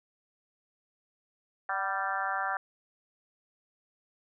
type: harmonic tone with a mistuned harmonic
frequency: 196 Hz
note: G3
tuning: in tune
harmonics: 3 / 4 / 5 / 6 / 7 / 8 / 9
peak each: -44 / -34 / -39 / -37 / -35 / -36 / -39 dBFS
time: 1.69-2.57 s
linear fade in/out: 2 ms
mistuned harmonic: 4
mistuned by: -39 cents
effects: none